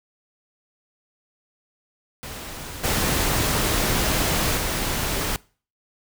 pink noise with level steps, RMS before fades -35 / -22 / -25 dBFS, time 2.23-5.36 s, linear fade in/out 0 ms, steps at 2.83 / 4.56 s, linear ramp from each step 20 ms, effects noise-tail reverb RT60 0.4 s tail -23 dB re dry

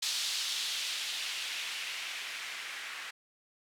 violet noise with low-pass filter sweep, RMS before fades -37 dBFS, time 0.02-3.11 s, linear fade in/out 10 ms, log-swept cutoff 4200 to 1900 Hz, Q 1.6, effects none

